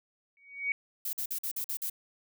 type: tone with exponential growth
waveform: sine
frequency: 2247 Hz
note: C#7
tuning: 23 cents sharp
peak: -24 dBFS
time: 0.37-0.72 s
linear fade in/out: 1 ms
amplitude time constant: 76 ms
type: noise bursts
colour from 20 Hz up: violet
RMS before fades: -34 dBFS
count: 7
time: 1.05-1.899 s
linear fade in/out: 5 ms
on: 81 ms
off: 47 ms
effects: none